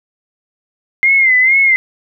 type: tone with vibrato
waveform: sine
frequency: 2093 Hz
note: C7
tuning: in tune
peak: -7 dBFS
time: 1.03-1.76 s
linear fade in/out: 0 ms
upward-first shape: sine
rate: 2.2 Hz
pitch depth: 80 cents each way
effects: none